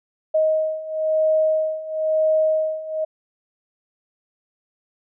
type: beating tone pair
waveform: sine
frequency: 627 / 628 Hz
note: D#5 / D#5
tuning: +13 / +16 cents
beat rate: 1 Hz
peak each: -22 / -19 dBFS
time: 0.34-3.05 s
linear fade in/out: 10 ms
effects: none